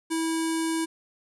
square tone with low-pass filter, 325.3 Hz, E4, 23 cents flat, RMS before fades -27 dBFS, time 0.1-0.86 s, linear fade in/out 20 ms, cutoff 9300 Hz, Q 3.6, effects none

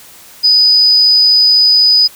sine tone, 4978 Hz, D#8, in tune, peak -5 dBFS, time 0.43-2.08 s, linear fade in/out 20 ms, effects white hiss -38 dBFS RMS until 2.15 s

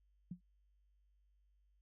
sine tone with exponential decay, 178 Hz, F3, 33 cents sharp, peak -39 dBFS, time 0.31-0.41 s, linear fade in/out 5 ms, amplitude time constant 20 ms, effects added 50 Hz sine -70 dBFS peak until 1.81 s

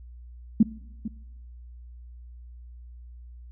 sine tone with echo, 220 Hz, A3, in tune, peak -12 dBFS, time 0.6-0.63 s, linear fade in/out 5 ms, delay 450 ms, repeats 1, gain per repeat -15 dB, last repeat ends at 1.08 s, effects noise-tail reverb RT60 0.9 s tail -20 dB re dry + added 60 Hz sine -42 dBFS peak until 3.51 s

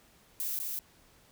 violet noise with echo, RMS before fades -34 dBFS, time 0.4-0.59 s, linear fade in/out 0 ms, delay 200 ms, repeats 1, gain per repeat -2 dB, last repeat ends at 0.79 s, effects pink hiss -62 dBFS RMS until 1.31 s

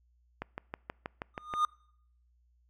click train, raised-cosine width 0.5 ms, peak -21 dBFS, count 8, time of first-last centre 0.42-1.538 s, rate 6.26 Hz
triangle tone with exponential growth, 1222 Hz, D#6, 32 cents flat, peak -20 dBFS, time 1.34-1.65 s, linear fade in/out 2 ms, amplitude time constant 67 ms
effects noise-tail reverb RT60 0.7 s tail -26 dB re dry + added 60 Hz sine -65 dBFS peak until 2.69 s

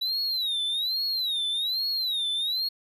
triangle tone with vibrato, 3900 Hz, B7, 23 cents flat, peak -24 dBFS, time 0.01-2.69 s, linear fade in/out 10 ms, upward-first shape sine, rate 1.2 Hz, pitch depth 180 cents each way, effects none

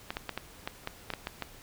clicks, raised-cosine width 0.3 ms, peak -17 dBFS, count 10, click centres 0.105 / 0.169 / 0.293 / 0.376 / 0.675 / 0.874 / 1.103 / 1.137 / 1.271 / 1.423 s, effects pink hiss -52 dBFS RMS until 1.62 s

